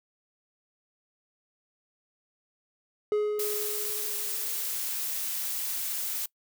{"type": "tone with exponential decay", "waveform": "triangle", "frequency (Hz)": 420.1, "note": "G#4", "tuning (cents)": 20, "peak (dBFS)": -20, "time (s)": [3.12, 4.83], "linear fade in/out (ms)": 1, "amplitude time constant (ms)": 370}
{"type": "noise", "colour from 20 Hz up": "blue", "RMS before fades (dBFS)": -32, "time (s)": [3.39, 6.26], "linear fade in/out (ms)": 5}
{"effects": ["noise-tail reverb RT60 0.1 s tail -23 dB re dry"]}